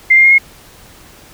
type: tone with pitch steps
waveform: sine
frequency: 2093 / 2115 / 2137 / 2159 Hz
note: C7 / C7 / C7 / C#7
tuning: 0 / +18 / +36 / -46 cents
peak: -4 dBFS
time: 0.1-0.384 s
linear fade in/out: 10 ms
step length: 71 ms
effects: pink hiss -41 dBFS RMS until 1.33 s